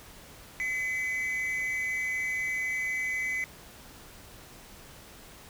triangle tone pair together, 2026 / 2274 Hz, B6 / C#7, +44 / +44 cents, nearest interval major second, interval 200 cents, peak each -28 / -33 dBFS, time 0.6-3.44 s, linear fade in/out 0 ms, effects pink hiss -50 dBFS RMS until 5.49 s

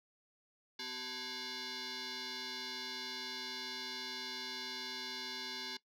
sine tone with frequency modulation, 251.6 Hz, B3, 32 cents sharp, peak -38 dBFS, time 0.79-5.77 s, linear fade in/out 5 ms, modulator 634 Hz, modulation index 7.9, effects noise-tail reverb RT60 0.1 s tail -19 dB re dry + tanh soft clip ceiling -39 dBFS

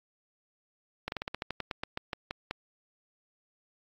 slowing click train, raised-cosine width 0.3 ms, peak -17 dBFS, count 15, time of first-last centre 1.08-2.51 s, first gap 41 ms, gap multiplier 1.13, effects AAC 48 kbps

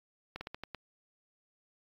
slowing click train, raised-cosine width 0.3 ms, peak -24 dBFS, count 6, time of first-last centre 0.36-0.747 s, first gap 50 ms, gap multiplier 1.22, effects AAC 32 kbps

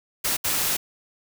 white noise bursts at uneven times, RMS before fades -24 dBFS, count 2, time 0.24-0.37 / 0.44-0.77 s, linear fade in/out 10 ms, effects none

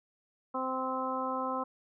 harmonic tone, 260.1 Hz, C4, 10 cents flat, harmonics 1 / 2 / 3 / 4 / 5, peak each -38 / -37 / -39 / -35 / -38 dBFS, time 0.54-1.64 s, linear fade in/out 10 ms, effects none

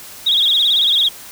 sine tone with vibrato, 3520 Hz, A7, in tune, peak -11 dBFS, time 0.26-1.09 s, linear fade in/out 10 ms, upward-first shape sine, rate 18 Hz, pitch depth 150 cents each way, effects white hiss -36 dBFS RMS until 1.31 s

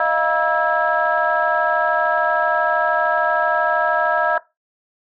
sine tone cluster, 622 / 695 / 959 / 1313 / 1634 Hz, D#5 / F5 / A#5 / E6 / G#6, -1 / -9 / +49 / -7 / -29 cents, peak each -21 dBFS, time 0-4.38 s, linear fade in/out 2 ms, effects noise-tail reverb RT60 0.2 s tail -17 dB re dry + tanh soft clip ceiling -6 dBFS

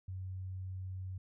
sine tone, 93.5 Hz, F#2, 19 cents sharp, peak -39 dBFS, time 0.08-1.18 s, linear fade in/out 5 ms, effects none

